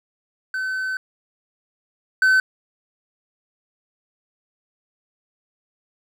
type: tone pair in turn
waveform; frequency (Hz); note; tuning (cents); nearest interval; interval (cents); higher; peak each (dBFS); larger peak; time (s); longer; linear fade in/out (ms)
triangle; 1524 / 1524; G6 / G6; -49 / -49; unison; 0; neither; -21 / -11; second; 0.54-0.97 / 2.22-2.4; first; 2
effects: none